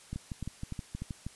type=two click trains; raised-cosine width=5 ms; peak=-24 / -24 dBFS; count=4 / 8; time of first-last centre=0.13-1.02 / 0.16-1.266 s; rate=3.37 / 6.33 Hz; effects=white hiss -55 dBFS RMS until 1.35 s + resampled to 24000 Hz